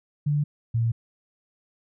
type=tone pair in turn; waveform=sine; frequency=146.83 / 115.24 Hz; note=D3 / A#2; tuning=0 / -19 cents; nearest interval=major third; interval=419 cents; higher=first; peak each=-20 dBFS; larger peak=neither; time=0.26-0.44 / 0.74-0.92 s; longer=neither; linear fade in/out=10 ms; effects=none